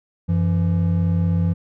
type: tone pair together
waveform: triangle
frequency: 92.89 / 168.9 Hz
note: F#2 / E3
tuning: +7 / +42 cents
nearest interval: minor seventh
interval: 1035 cents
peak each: -17 dBFS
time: 0.28-1.54 s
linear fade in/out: 20 ms
effects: none